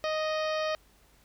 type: harmonic tone with a mistuned harmonic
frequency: 622.3 Hz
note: D#5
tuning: in tune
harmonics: 1 / 2 / 3 / 4 / 5 / 6 / 7 / 8 / 9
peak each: -29 / -35 / -39 / -41 / -43 / -45 / -46 / -47 / -48 dBFS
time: 0.04-0.75 s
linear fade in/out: 0 ms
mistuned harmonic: 7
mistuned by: +22 cents
effects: added 50 Hz sine -63 dBFS peak until 1.24 s + pink hiss -63 dBFS RMS until 1.24 s